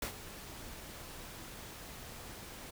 pink noise with ADSR envelope, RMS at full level -36 dBFS, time 0.02-2.71 s, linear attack 4 ms, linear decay 95 ms, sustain -12 dB, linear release 13 ms, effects none

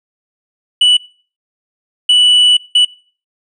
triangle tone bursts at uneven times, 2960 Hz, F#7, in tune, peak -4 dBFS, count 3, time 0.81-0.97 / 2.09-2.57 / 2.75-2.85 s, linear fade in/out 5 ms, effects noise-tail reverb RT60 0.4 s tail -21 dB re dry + resampled to 24000 Hz

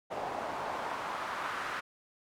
pink noise with band-pass filter sweep, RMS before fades -37 dBFS, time 0.1-1.81 s, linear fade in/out 20 ms, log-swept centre 690 to 1400 Hz, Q 2, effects none

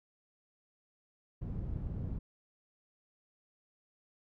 white low-pass noise, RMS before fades -38 dBFS, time 1.41-2.19 s, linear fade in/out 10 ms, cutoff 110 Hz, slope 12 dB/octave, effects none

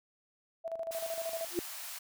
sine tone with tremolo, 659.3 Hz, E5, in tune, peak -33 dBFS, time 0.64-1.46 s, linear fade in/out 20 ms, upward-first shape square, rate 13 Hz, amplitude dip 65%
white high-pass noise, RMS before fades -43 dBFS, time 0.91-1.99 s, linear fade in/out 10 ms, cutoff 610 Hz, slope 48 dB/octave
sine tone with exponential growth, 349.2 Hz, F4, in tune, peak -24 dBFS, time 1.5-1.59 s, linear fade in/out 0 ms, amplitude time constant 19 ms
effects none

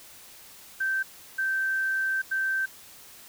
sine tone bursts at uneven times, 1557 Hz, G6, 12 cents flat, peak -24 dBFS, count 3, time 0.8-1.03 / 1.38-2.22 / 2.31-2.66 s, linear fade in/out 10 ms, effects white hiss -49 dBFS RMS until 3.28 s

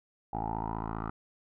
10% pulse tone with low-pass filter sweep, 55 Hz, A1, in tune, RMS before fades -35 dBFS, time 0.33-1.1 s, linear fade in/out 5 ms, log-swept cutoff 800 to 1200 Hz, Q 8.5, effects none

